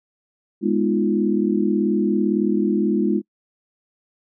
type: chord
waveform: sine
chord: F half-diminished seventh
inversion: first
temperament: equal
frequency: 207.7 / 246.9 / 311.1 / 349.2 Hz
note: Ab3 / Cb4 / Eb4 / F4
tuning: 0 / 0 / 0 / 0 cents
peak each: -20 / -25 / -23 / -22 dBFS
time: 0.61-3.22 s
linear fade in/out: 50 ms
effects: noise-tail reverb RT60 0.1 s tail -26 dB re dry